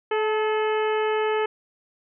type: harmonic tone with a mistuned harmonic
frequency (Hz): 430.5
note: A4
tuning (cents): -38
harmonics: 1 / 2 / 3 / 4 / 5 / 6 / 7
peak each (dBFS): -22 / -28 / -32 / -34 / -36 / -38 / -39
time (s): 0.11-1.46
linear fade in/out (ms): 5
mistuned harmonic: 2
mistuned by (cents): +28
effects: none